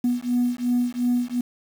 sine beating tone pair, 243.2 / 246 Hz, B3 / B3, -26 / -7 cents, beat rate 2.8 Hz, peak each -22 dBFS, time 0.04-1.41 s, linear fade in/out 5 ms, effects tanh soft clip ceiling -14 dBFS + 7-bit

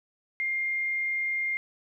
sine tone, 2115 Hz, C7, 18 cents sharp, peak -26 dBFS, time 0.4-1.57 s, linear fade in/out 0 ms, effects 11-bit

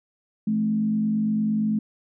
sine tone with frequency modulation, 215.2 Hz, A3, 38 cents flat, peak -20 dBFS, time 0.47-1.79 s, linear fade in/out 5 ms, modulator 48.7 Hz, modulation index 0.49, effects none

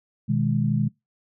sine chord, G# minor, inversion first, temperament equal, 123.47 / 155.56 / 207.7 Hz, B2 / D#3 / G#3, 0 / 0 / 0 cents, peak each -24 dBFS, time 0.28-0.89 s, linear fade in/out 20 ms, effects noise-tail reverb RT60 0.2 s tail -24 dB re dry

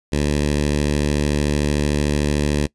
10% pulse tone with notch filter, 73.42 Hz, D2, in tune, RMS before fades -19 dBFS, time 0.12-2.67 s, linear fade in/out 10 ms, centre 1200 Hz, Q 1.3, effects noise-tail reverb RT60 0.1 s tail -22 dB re dry + resampled to 24000 Hz

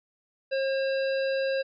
harmonic tone with a mistuned harmonic, 538 Hz, C5, 48 cents sharp, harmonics 1 / 3 / 5 / 7 / 9, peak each -25 / -35 / -39 / -42 / -44 dBFS, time 0.51-1.63 s, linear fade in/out 20 ms, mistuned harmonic 7, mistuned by +82 cents, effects none

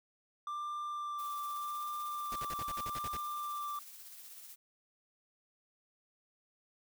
triangle tone with vibrato, 1182 Hz, D6, 11 cents sharp, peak -35 dBFS, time 0.47-3.79 s, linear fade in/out 2 ms, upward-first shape sine, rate 0.83 Hz, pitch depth 11 cents each way
blue noise with tremolo, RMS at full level -50 dBFS, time 1.18-4.56 s, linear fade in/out 20 ms, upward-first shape sine, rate 16 Hz, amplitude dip 35%
pink noise bursts, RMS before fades -44 dBFS, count 10, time 2.32-3.167 s, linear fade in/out 0 ms, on 37 ms, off 53 ms
effects none

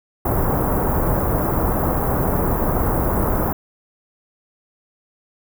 pink band-stop noise, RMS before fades -19 dBFS, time 0.25-3.53 s, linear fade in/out 5 ms, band 1200 to 15000 Hz, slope 24 dB/octave, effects none

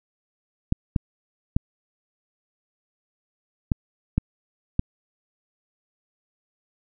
clicks, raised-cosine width 5 ms, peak -7 dBFS, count 6, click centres 0.724 / 0.962 / 1.565 / 3.718 / 4.18 / 4.794 s, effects none

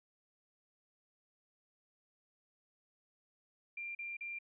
sine tone bursts, 2380 Hz, D7, 22 cents sharp, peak -40 dBFS, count 3, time 3.77-4.388 s, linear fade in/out 5 ms, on 180 ms, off 39 ms, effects none

